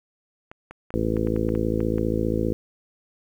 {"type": "clicks", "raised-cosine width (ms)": 0.5, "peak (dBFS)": -24, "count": 10, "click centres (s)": [0.515, 0.71, 0.905, 1.168, 1.272, 1.363, 1.49, 1.552, 1.805, 1.982]}
{"type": "harmonic tone", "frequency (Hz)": 55, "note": "A1", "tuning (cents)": 0, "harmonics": [1, 2, 3, 4, 5, 6, 7, 8, 9], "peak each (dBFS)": [-30, -29, -33, -28, -32, -28, -31, -31, -30], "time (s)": [0.94, 2.53], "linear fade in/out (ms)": 0}
{"effects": ["9-bit"]}